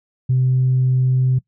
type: tone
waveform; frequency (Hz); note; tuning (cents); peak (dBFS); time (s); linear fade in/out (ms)
sine; 128.7; C3; -28; -12; 0.29-1.39; 10
effects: noise-tail reverb RT60 0.1 s tail -20 dB re dry + tanh soft clip ceiling -9 dBFS